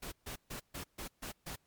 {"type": "noise bursts", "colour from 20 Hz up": "pink", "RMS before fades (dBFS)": -43, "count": 7, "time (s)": [0.02, 1.56], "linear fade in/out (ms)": 10, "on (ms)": 100, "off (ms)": 140, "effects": ["pink hiss -75 dBFS RMS until 1.66 s", "MP3 96 kbps"]}